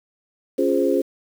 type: chord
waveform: sine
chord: Db major seventh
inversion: none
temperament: equal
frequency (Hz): 277.2 / 349.2 / 415.3 / 523.3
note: Db4 / F4 / Ab4 / C5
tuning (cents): 0 / 0 / 0 / 0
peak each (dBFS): -22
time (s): 0.58-1.02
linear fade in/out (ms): 10
effects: 7-bit